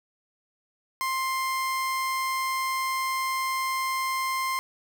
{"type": "tone", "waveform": "30% pulse", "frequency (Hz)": 1050, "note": "C6", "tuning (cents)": 6, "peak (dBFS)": -23, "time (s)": [1.01, 4.59], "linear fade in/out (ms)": 0, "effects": []}